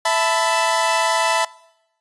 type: chord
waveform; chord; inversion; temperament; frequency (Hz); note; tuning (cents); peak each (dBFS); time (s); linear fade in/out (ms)
sawtooth; E suspended fourth; none; equal with one note detuned; 659.3 / 880 / 998.7; E5 / A5 / B5; 0 / 0 / +19; -17; 0.05-1.45; 5
effects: noise-tail reverb RT60 0.9 s tail -23 dB re dry + resampled to 24000 Hz